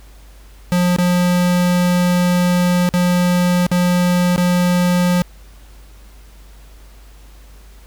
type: tone with dropouts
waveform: square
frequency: 178 Hz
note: F3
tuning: 33 cents sharp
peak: -13 dBFS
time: 0.72-5.22 s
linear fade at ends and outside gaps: 0 ms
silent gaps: 0.963-0.985 / 2.89-2.939 / 3.666-3.715 / 4.361-4.379 s
effects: added 50 Hz sine -39 dBFS peak until 7.86 s + pink hiss -49 dBFS RMS until 7.86 s